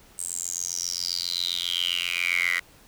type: tone with high-pass filter sweep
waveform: 10% pulse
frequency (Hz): 87.5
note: F2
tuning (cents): +4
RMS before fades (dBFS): -28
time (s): 0.18-2.6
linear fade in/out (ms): 10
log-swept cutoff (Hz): 8500 to 1900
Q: 9.8
effects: pink hiss -54 dBFS RMS until 2.87 s